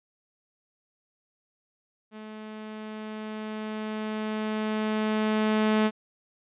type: tone with level ramp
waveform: sawtooth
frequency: 215.7 Hz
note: A3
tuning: 34 cents flat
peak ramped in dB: -36 to -16 dBFS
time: 2.11-5.91 s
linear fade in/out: 50 ms
effects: resampled to 8000 Hz